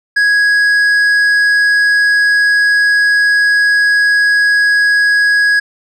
triangle tone with tanh clipping, 1661.2 Hz, G#6, in tune, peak -9 dBFS, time 0.16-5.6 s, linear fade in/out 10 ms, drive 11 dB, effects none

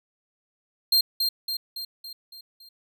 45% pulse tone with echo, 4191 Hz, C8, 2 cents sharp, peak -16 dBFS, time 0.92-1.01 s, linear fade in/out 5 ms, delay 280 ms, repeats 6, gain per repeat -5 dB, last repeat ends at 2.69 s, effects none

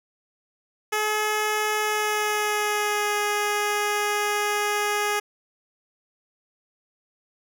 10% pulse tone with pitch glide, 426 to 415.1 Hz, G#4 to G#4, +44 to -1 cents, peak -14 dBFS, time 0.92-5.2 s, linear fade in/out 10 ms, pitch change -45 cents, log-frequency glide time 1.81-3.16 s, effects none

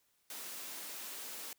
white high-pass noise, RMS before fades -45 dBFS, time 0.3-1.53 s, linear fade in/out 2 ms, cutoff 200 Hz, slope 24 dB/octave, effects white hiss -75 dBFS RMS until 1.58 s

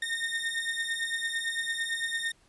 30% pulse beating tone pair, 1829 / 1837.9 Hz, A#6 / A#6, -33 / -25 cents, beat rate 8.9 Hz, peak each -31 / -29 dBFS, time 0.02-2.32 s, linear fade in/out 5 ms, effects pink hiss -64 dBFS RMS until 2.48 s + resampled to 24000 Hz

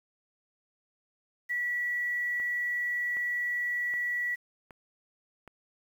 sine tone, 1945 Hz, B6, 27 cents flat, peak -28 dBFS, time 1.49-4.36 s, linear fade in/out 20 ms
click train, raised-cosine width 0.5 ms, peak -32 dBFS, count 5, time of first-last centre 2.4-5.477 s, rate 1.3 Hz
effects 9-bit

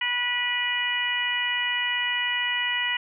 harmonic tone, 487.8 Hz, B4, 21 cents flat, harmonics 2 / 3 / 4 / 5 / 6, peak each -34 / -37 / -26 / -32 / -28 dBFS, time 0.01-2.97 s, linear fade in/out 5 ms, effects none

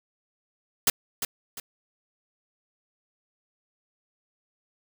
white noise with echo, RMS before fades -20 dBFS, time 0.87-0.9 s, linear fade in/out 2 ms, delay 350 ms, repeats 2, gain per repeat -9 dB, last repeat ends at 1.6 s, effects none

